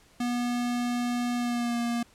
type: tone with pitch glide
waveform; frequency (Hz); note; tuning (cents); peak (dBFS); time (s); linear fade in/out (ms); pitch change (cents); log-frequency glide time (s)
square; 242.6 to 236.5; B3 to A#3; -31 to +25; -27; 0.2-2.03; 5; -44; 1.36-1.78
effects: pink hiss -59 dBFS RMS until 2.14 s + low-pass 11000 Hz 12 dB/octave